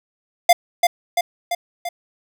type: tone with echo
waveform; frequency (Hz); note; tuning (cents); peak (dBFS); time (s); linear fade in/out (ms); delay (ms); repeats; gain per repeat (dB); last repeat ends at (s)
square; 698.5; F5; 0; -8; 0.49-0.53; 5; 340; 4; -4; 1.89
effects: none